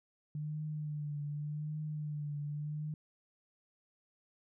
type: tone with vibrato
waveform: sine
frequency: 149.6 Hz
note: D3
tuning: 32 cents sharp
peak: -36 dBFS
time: 0.35-2.94 s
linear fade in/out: 2 ms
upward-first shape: triangle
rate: 0.86 Hz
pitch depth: 48 cents each way
effects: none